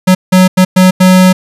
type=tone bursts at uneven times; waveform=square; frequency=185 Hz; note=F#3; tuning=in tune; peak=-3 dBFS; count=5; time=0.07-0.15 / 0.32-0.48 / 0.57-0.65 / 0.76-0.91 / 1-1.33 s; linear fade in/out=10 ms; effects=resampled to 32000 Hz + 7-bit